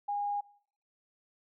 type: tone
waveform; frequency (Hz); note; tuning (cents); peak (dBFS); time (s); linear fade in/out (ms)
sine; 817; G#5; -29; -30; 0.08-0.41; 10
effects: noise-tail reverb RT60 0.6 s tail -22 dB re dry